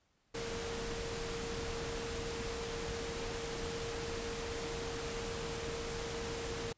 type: tone in noise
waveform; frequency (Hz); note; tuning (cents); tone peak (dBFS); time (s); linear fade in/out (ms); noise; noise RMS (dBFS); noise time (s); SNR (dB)
sine; 462.4; A#4; -14; -41; 0.34-6.73; 10; pink; -41; 0.34-6.73; -3
effects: pink hiss -75 dBFS RMS until 6.77 s + resampled to 16000 Hz